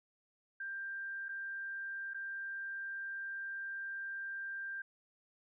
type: tone with dropouts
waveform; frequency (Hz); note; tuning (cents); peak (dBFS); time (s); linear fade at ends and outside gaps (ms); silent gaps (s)
sine; 1585; G6; +19; -39; 0.6-4.82; 5; 1.285-1.29 / 2.136-2.144
effects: none